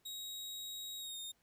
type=tone with pitch glide; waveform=sawtooth; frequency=3800 to 3679 Hz; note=A#7 to A#7; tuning=+33 to -24 cents; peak=-40 dBFS; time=0.05-1.32 s; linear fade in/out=10 ms; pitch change=-57 cents; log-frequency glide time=0.98-1.18 s; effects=pink hiss -75 dBFS RMS until 1.42 s